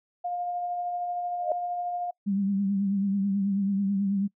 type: tone with tremolo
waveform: sine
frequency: 708 Hz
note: F5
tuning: 23 cents sharp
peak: -27 dBFS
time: 0.24-2.11 s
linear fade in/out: 10 ms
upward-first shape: sine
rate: 13 Hz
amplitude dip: 25%
type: tone with exponential growth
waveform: sine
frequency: 622.3 Hz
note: D#5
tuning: in tune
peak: -20 dBFS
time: 1.34-1.52 s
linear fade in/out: 2 ms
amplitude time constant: 37 ms
type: tone with vibrato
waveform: sine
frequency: 197.8 Hz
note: G3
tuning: 16 cents sharp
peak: -23 dBFS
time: 2.26-4.28 s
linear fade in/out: 20 ms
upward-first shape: triangle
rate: 9.2 Hz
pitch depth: 58 cents each way
effects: noise-tail reverb RT60 0.1 s tail -25 dB re dry